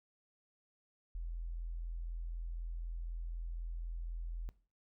sine tone, 42 Hz, E1, 33 cents sharp, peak -38 dBFS, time 1.15-4.49 s, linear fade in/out 0 ms, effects noise-tail reverb RT60 0.4 s tail -19 dB re dry

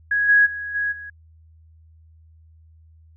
sine tone with level steps, 1661.2 Hz, G#6, in tune, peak -17 / -11 / -27 / -20 / -33 dBFS, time 0.11-1.1 s, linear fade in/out 5 ms, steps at 0.28 / 0.45 / 0.74 / 0.91 s, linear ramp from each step 20 ms, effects added 80 Hz sine -48 dBFS peak until 3.16 s

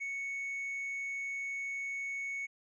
sine tone with tanh clipping, 2217 Hz, C#7, in tune, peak -36 dBFS, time 0-2.47 s, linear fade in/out 20 ms, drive 2 dB, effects none

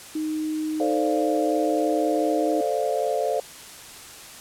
sine tone, 310.4 Hz, D#4, 4 cents flat, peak -24 dBFS, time 0.15-2.61 s, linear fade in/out 5 ms
sine chord, D minor seventh, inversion second, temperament equal, 440 / 523.3 / 587.3 / 698.5 Hz, A4 / C5 / D5 / F5, 0 / 0 / 0 / 0 cents, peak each -27 dBFS, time 0.8-3.4 s, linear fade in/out 2 ms
effects white hiss -42 dBFS RMS until 4.4 s + low-pass 11000 Hz 12 dB/octave

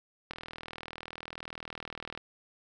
click train, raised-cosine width 0.3 ms, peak -23 dBFS, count 76, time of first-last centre 0.31-2.176 s, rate 40.2 Hz, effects none

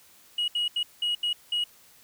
sine tone bursts at uneven times, 2900 Hz, F#7, 35 cents flat, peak -22 dBFS, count 6, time 0.38-0.48 / 0.55-0.68 / 0.76-0.83 / 1.02-1.15 / 1.23-1.33 / 1.52-1.64 s, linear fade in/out 5 ms, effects tanh soft clip ceiling -22 dBFS + white hiss -56 dBFS RMS until 2.03 s

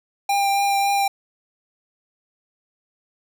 square tone with vibrato, 797 Hz, G5, 28 cents sharp, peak -18 dBFS, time 0.29-1.08 s, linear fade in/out 5 ms, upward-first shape triangle, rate 3.6 Hz, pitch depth 14 cents each way, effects none

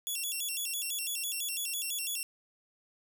5% pulse tone with vibrato, 3043 Hz, F#7, 48 cents sharp, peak -25 dBFS, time 0.07-2.23 s, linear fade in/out 0 ms, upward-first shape square, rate 6 Hz, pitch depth 190 cents each way, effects none

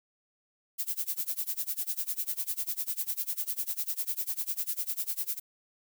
violet noise with tremolo, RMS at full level -30 dBFS, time 0.78-5.4 s, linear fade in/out 20 ms, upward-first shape sine, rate 10 Hz, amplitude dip 95%, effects none

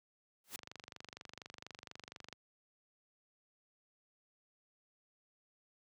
white noise with exponential growth, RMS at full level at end -40 dBFS, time 0.44-0.56 s, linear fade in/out 2 ms, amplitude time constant 25 ms
click train, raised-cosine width 0.2 ms, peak -30 dBFS, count 44, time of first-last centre 0.55-2.327 s, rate 24.2 Hz
effects high-pass 80 Hz 12 dB/octave

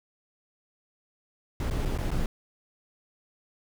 brown noise with dropouts, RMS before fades -28 dBFS, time 1.6-2.26 s, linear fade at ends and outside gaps 2 ms, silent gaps 1.701-1.709 / 1.852-1.856 / 1.977-1.985 / 2.107-2.114 s, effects none

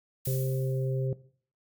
violet noise with exponential decay, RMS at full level -33 dBFS, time 0.25-1.08 s, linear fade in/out 5 ms, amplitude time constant 180 ms
harmonic tone, 131.8 Hz, C3, 13 cents sharp, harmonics 1 / 3 / 4, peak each -26 / -36 / -38 dBFS, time 0.27-1.13 s, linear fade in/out 2 ms
effects noise-tail reverb RT60 0.5 s tail -18 dB re dry + MP3 96 kbps

